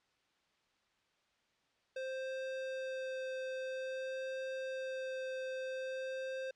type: tone with vibrato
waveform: square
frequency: 523.3 Hz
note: C5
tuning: in tune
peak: -39 dBFS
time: 1.96-6.51 s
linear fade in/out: 5 ms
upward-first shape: sine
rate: 0.5 Hz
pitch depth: 8 cents each way
effects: white hiss -75 dBFS RMS until 6.55 s + low-pass 4000 Hz 12 dB/octave